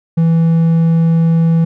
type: tone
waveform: triangle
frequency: 164.81 Hz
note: E3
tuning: in tune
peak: -6 dBFS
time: 0.17-1.65 s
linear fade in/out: 10 ms
effects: none